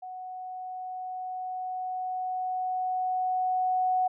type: tone with level ramp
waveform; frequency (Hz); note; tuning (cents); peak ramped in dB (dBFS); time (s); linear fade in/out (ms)
sine; 740; F#5; 0; -37 to -22; 0.02-4.08; 10
effects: none